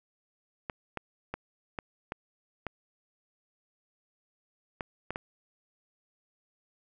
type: clicks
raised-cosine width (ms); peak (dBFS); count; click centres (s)
0.5; -19; 9; 0.698 / 0.973 / 1.34 / 1.788 / 2.121 / 2.667 / 4.808 / 5.106 / 5.159
effects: none